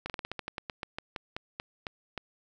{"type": "slowing click train", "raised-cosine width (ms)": 0.3, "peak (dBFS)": -19, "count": 17, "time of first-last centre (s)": [0.06, 2.177], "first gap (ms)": 38, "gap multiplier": 1.15, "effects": []}